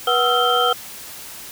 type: tone cluster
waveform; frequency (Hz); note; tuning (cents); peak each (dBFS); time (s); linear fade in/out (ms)
sine; 485.3 / 743 / 1288 / 1369 / 3143; B4 / F#5 / E6 / F6 / G7; -30 / +7 / -41 / -35 / +4; -21; 0.07-0.73; 5
effects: white hiss -36 dBFS RMS until 1.51 s